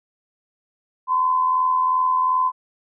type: tone with amplitude modulation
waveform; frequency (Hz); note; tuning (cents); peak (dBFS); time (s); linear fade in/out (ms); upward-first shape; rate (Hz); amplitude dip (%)
sine; 1022; C6; -41; -14; 1.07-2.52; 50; sine; 82.7; 45
effects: none